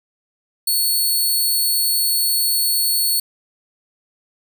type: tone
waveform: 10% pulse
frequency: 4409 Hz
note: C#8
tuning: 10 cents flat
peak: -9 dBFS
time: 0.67-3.2 s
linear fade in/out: 5 ms
effects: none